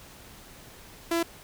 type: tone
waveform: sawtooth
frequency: 336 Hz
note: E4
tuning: 33 cents sharp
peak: -20 dBFS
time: 1.11-1.23 s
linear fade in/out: 5 ms
effects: pink hiss -49 dBFS RMS until 1.43 s